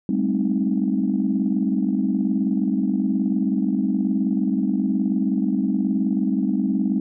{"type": "chord", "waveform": "sine", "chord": "A half-diminished seventh", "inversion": "third", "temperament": "equal with one note detuned", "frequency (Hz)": [196, 214.9, 261.6, 311.1], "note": ["G3", "A3", "C4", "Eb4"], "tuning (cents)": [0, -41, 0, 0], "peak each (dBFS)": [-22, -24, -23, -26], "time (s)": [0.09, 7], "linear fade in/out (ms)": 2, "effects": ["tanh soft clip ceiling -9 dBFS"]}